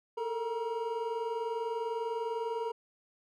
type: tone cluster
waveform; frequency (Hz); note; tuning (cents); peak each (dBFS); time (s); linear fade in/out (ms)
triangle; 437.8 / 457.8 / 949; A4 / A#4 / A#5; -9 / -31 / +31; -37 / -33 / -35; 0.17-2.72; 10
effects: none